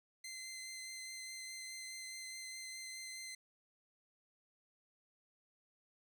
15% pulse tone with vibrato, 2068 Hz, C7, 21 cents flat, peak -39 dBFS, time 0.24-3.35 s, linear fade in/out 5 ms, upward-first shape triangle, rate 4.8 Hz, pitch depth 12 cents each way, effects none

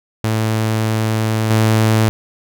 sawtooth tone with level steps, 110 Hz, A2, in tune, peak -11 / -7 dBFS, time 0.24-2.09 s, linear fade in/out 0 ms, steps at 1.5 s, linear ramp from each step 2 ms, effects none

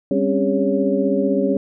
sine tone cluster, 198.3 / 265 / 280.7 / 405.4 / 558 Hz, G3 / C4 / C#4 / G#4 / C#5, +20 / +22 / +22 / -42 / +11 cents, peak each -22 dBFS, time 0.11-1.57 s, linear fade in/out 2 ms, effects none

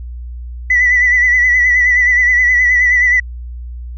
sine tone with vibrato, 1977 Hz, B6, 1 cent sharp, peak -7 dBFS, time 0.7-3.2 s, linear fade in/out 5 ms, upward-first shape sine, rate 9.5 Hz, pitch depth 43 cents each way, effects tanh soft clip ceiling -3 dBFS + added 60 Hz sine -24 dBFS peak until 3.97 s

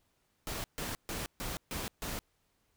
pink noise bursts, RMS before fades -38 dBFS, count 6, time 0.47-2.19 s, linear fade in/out 0 ms, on 170 ms, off 140 ms, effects pink hiss -75 dBFS RMS until 2.76 s

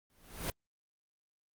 pink noise with exponential growth, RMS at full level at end -33 dBFS, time 0.1-0.5 s, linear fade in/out 0 ms, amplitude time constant 86 ms, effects Opus 24 kbps

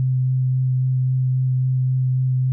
sine tone with vibrato, 129 Hz, C3, 24 cents flat, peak -16 dBFS, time 0-2.52 s, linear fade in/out 0 ms, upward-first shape sine, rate 3.7 Hz, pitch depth 9 cents each way, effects none

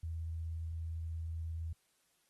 sine tone with vibrato, 81.7 Hz, E2, 15 cents flat, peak -37 dBFS, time 0.03-1.73 s, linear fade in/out 5 ms, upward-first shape triangle, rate 17 Hz, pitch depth 15 cents each way, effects white hiss -75 dBFS RMS until 2.29 s + AAC 32 kbps

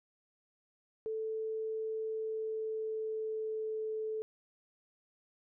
sine tone with pitch glide, 440 to 436.2 Hz, A4 to A4, 0 to -15 cents, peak -34 dBFS, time 1.06-4.22 s, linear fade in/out 0 ms, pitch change -15 cents, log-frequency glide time 2.07-3.87 s, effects none

